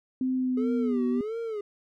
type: tone with pitch glide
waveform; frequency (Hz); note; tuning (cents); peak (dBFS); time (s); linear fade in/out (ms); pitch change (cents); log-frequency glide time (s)
sine; 258.2 to 245.4; C4 to B3; -23 to -11; -24; 0.21-1.21; 2; -88; 0.35-0.91
type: tone with vibrato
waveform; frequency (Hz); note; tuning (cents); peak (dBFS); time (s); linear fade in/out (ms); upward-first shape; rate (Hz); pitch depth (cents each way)
triangle; 417.1; G#4; +7; -28; 0.57-1.61; 5; sine; 1.5; 180
effects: none